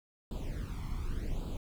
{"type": "noise with flanger", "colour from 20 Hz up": "brown", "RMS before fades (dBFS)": -36, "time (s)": [0.31, 1.57], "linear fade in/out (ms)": 2, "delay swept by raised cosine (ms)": [0.25, 0.95], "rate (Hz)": 0.87, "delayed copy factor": 0.8, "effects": []}